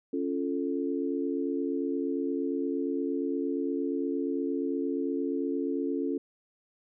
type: chord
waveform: sine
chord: Db augmented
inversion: none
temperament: equal with one note detuned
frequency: 277.2 / 345.8 / 440 Hz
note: Db4 / F4 / A4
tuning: 0 / -17 / 0 cents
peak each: -30 / -33 / -34 dBFS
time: 0.13-6.18 s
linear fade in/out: 5 ms
effects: none